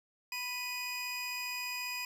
25% pulse tone pair together, 988.6 / 2489 Hz, B5 / D#7, +1 / 0 cents, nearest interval octave + major third, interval 1599 cents, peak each -39 / -33 dBFS, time 0.32-2.05 s, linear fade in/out 2 ms, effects none

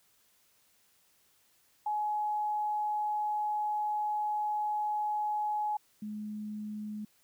sine tone pair in turn, 843 / 211.5 Hz, G#5 / G#3, +26 / +32 cents, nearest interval 2 octaves, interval 2394 cents, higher first, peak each -29 / -36 dBFS, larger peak first, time 1.86-5.77 / 6.02-7.05 s, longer first, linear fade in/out 5 ms, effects white hiss -68 dBFS RMS until 7.23 s

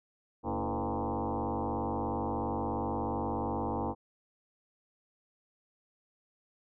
sine tone with frequency modulation, 285.9 Hz, D4, 46 cents flat, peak -30 dBFS, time 0.43-3.95 s, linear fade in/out 50 ms, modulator 103 Hz, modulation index 6.8, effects none

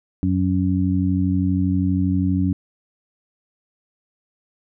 harmonic tone, 92.5 Hz, F#2, in tune, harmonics 1 / 2 / 3, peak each -21 / -21 / -21 dBFS, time 0.23-2.53 s, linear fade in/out 0 ms, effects none

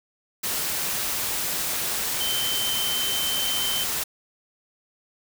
sine tone in noise, 3090 Hz, G7, 26 cents flat, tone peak -26 dBFS, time 2.2-3.84 s, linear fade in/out 10 ms, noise white, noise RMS -27 dBFS, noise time 0.43-4.04 s, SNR -2 dB, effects none

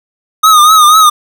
square tone with vibrato, 1244.5 Hz, D#6, in tune, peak -3 dBFS, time 0.43-1.1 s, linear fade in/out 10 ms, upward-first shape triangle, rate 4.1 Hz, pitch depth 82 cents each way, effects none

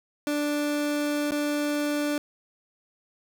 30% pulse tone with dropouts, 293.7 Hz, D4, in tune, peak -22 dBFS, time 0.27-2.18 s, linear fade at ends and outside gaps 1 ms, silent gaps 1.309-1.319 s, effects none

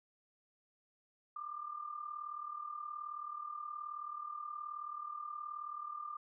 sine tone with amplitude modulation, 1196 Hz, D6, 31 cents sharp, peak -38 dBFS, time 1.36-6.17 s, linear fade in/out 5 ms, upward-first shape sine, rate 38.8 Hz, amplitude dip 70%, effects none

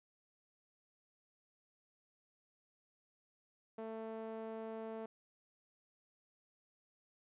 sawtooth tone with band-pass filter, 222.4 Hz, A3, 19 cents sharp, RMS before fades -45 dBFS, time 3.78-5.06 s, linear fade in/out 5 ms, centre 550 Hz, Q 1.5, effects resampled to 8000 Hz

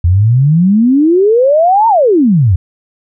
sine exponential two-way sweep, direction up then down, 82.41 to 932.3 to 82.41 Hz, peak -5 dBFS, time 0.04-2.56 s, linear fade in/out 5 ms, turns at 1.88 s, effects none

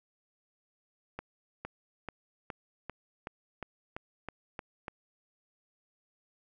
accelerating click train, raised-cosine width 0.5 ms, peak -23 dBFS, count 11, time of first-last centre 1.19-4.882 s, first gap 460 ms, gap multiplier 0.95, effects none

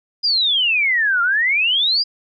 sine exponential two-way sweep, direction down then up, 4978 to 1370 to 4978 Hz, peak -14 dBFS, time 0.23-2.04 s, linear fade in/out 20 ms, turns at 1.22 s, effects none

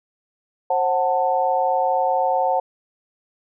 sine chord, F# diminished, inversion second, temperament just, 532.8 / 740 / 888 Hz, C5 / F#5 / A5, +31 / 0 / +16 cents, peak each -22 / -20 / -22 dBFS, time 0.7-2.6 s, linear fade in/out 5 ms, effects none

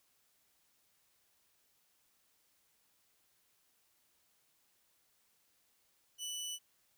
20% pulse tone, 2973 Hz, F#7, 8 cents sharp, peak -34 dBFS, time 6.18-6.59 s, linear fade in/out 50 ms, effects white hiss -74 dBFS RMS until 6.97 s

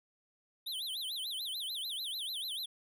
square tone with vibrato, 3520 Hz, A7, in tune, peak -37 dBFS, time 0.66-2.66 s, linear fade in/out 10 ms, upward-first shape sine, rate 6.8 Hz, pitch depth 270 cents each way, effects none

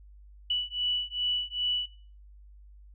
sine beating tone pair, 2956 / 2958.5 Hz, F#7 / F#7, -2 / -1 cents, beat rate 2.5 Hz, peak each -30 dBFS, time 0.5-1.86 s, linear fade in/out 5 ms, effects noise-tail reverb RT60 0.4 s tail -19 dB re dry + added 50 Hz sine -49 dBFS peak until 2.94 s

